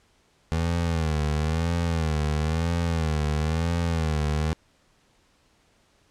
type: tone with vibrato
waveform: 25% pulse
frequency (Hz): 80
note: D#2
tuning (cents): +49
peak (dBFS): -19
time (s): 0.52-4.53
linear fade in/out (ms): 0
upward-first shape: sine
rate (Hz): 1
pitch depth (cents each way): 110
effects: pink hiss -63 dBFS RMS until 6.1 s + low-pass 8000 Hz 12 dB/octave